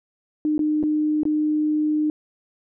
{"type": "tone with dropouts", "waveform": "sine", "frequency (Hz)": 304.2, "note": "D#4", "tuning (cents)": -39, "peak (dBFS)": -18, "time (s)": [0.45, 2.1], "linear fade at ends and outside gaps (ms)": 1, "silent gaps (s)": [[0.58, 0.592], [0.829, 0.836], [1.233, 1.253]], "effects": []}